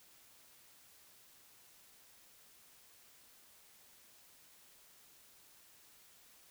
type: silence
effects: white hiss -63 dBFS RMS until 6.5 s